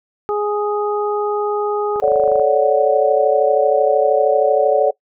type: harmonic tone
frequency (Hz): 415.3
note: G#4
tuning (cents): 0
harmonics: 1 / 2 / 3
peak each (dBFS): -18 / -23 / -25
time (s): 0.29-2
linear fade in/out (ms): 0
type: click train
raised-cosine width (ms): 1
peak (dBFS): -19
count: 12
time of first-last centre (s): 1.96-2.397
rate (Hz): 25.2
type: chord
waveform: sine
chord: D major seventh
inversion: second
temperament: equal with one note detuned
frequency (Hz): 435.2 / 554.4 / 587.3 / 740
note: A4 / C#5 / D5 / F#5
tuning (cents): -19 / 0 / 0 / 0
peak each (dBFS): -17 / -16 / -16 / -18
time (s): 2.02-4.91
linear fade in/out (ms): 10
effects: noise-tail reverb RT60 0.1 s tail -22 dB re dry